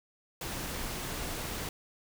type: noise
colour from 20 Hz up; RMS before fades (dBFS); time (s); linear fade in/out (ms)
pink; -37; 0.41-1.69; 2
effects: none